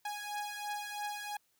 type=beating tone pair; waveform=sawtooth; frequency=828 / 831 Hz; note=G#5 / G#5; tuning=-5 / +1 cents; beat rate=3 Hz; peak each=-36 / -38 dBFS; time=0.05-1.37 s; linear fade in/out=5 ms; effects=white hiss -74 dBFS RMS until 1.59 s